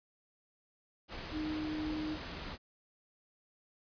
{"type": "tone in noise", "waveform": "sine", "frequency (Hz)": 308.4, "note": "D#4", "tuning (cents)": -15, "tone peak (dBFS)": -35, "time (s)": [1.31, 2.18], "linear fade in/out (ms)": 50, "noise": "pink", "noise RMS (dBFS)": -43, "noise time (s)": [1.08, 2.58], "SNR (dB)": 5, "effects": ["resampled to 11025 Hz"]}